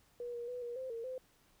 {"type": "tone with pitch steps", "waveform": "sine", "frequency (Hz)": [482.3, 474.8, 494.2, 477.6, 520, 459.7, 514], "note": ["B4", "A#4", "B4", "A#4", "C5", "A#4", "C5"], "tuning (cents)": [-41, 32, 1, 42, -11, -24, -31], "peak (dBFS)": -39, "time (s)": [0.2, 1.18], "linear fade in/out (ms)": 2, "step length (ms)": 140, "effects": ["pink hiss -69 dBFS RMS until 1.6 s"]}